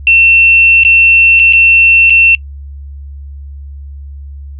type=tone with dropouts; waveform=sine; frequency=2700 Hz; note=E7; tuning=41 cents sharp; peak=-3 dBFS; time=0.07-2.35 s; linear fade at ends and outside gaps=1 ms; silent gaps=0.835-0.849 / 1.393-1.397 / 1.526-1.533 / 2.098-2.104 s; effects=noise-tail reverb RT60 0.1 s tail -24 dB re dry + added 70 Hz sine -24 dBFS peak until 4.59 s